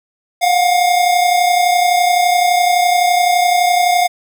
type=tone pair together; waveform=square; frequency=709.2 / 741 Hz; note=F5 / F#5; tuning=+26 / +2 cents; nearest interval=minor second; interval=76 cents; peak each=-12 / -18 dBFS; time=0.41-4.08 s; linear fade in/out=20 ms; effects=none